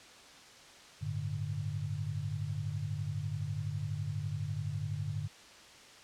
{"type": "chord", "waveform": "sine", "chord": "G suspended second", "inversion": "none", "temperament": "equal", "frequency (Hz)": [98, 110, 146.83], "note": ["G2", "A2", "D3"], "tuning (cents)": [0, 0, 0], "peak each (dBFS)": [-38, -39, -37], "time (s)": [1.01, 5.28], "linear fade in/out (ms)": 20, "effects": ["white hiss -54 dBFS RMS until 6.03 s", "low-pass 6000 Hz 12 dB/octave"]}